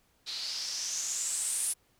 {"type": "noise with low-pass filter sweep", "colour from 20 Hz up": "blue", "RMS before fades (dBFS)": -34, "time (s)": [0.26, 1.74], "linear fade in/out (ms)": 20, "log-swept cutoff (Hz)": [4100, 10000], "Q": 5.5, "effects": ["pink hiss -69 dBFS RMS until 1.99 s"]}